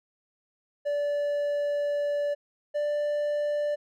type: tone pair in turn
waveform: triangle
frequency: 580 / 588.8 Hz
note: D5 / D5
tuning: -22 / +4 cents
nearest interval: unison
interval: 26 cents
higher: second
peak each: -23 dBFS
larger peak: neither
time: 0.85-2.35 / 2.74-3.76 s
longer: first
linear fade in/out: 20 ms
effects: none